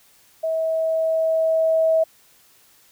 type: tone with level ramp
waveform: sine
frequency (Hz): 645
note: E5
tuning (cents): -38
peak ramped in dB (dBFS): -20 to -14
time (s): 0.43-2.04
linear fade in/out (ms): 10
effects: white hiss -55 dBFS RMS until 2.91 s